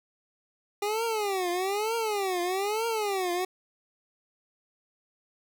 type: tone with vibrato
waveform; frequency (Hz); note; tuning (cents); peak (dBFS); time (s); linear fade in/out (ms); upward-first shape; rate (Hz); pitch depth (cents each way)
25% pulse; 402.1; G4; +44; -23; 0.82-3.45; 5; triangle; 1.1; 260
effects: 9-bit